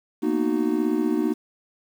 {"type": "chord", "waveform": "triangle", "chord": "B major seventh", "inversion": "third", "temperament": "just", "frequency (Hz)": [231.5, 246.9, 308.7, 370.4], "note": ["A#3", "B3", "D#4", "F#4"], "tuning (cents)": [-12, 0, -14, 2], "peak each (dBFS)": [-25, -27, -21, -25], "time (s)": [0.22, 1.34], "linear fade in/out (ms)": 20, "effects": ["8-bit"]}